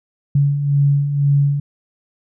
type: beating tone pair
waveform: sine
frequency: 140.3 / 142.3 Hz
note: C#3 / C#3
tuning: +21 / +46 cents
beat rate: 2 Hz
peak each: -21 / -13 dBFS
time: 0.35-1.6 s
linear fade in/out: 5 ms
effects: none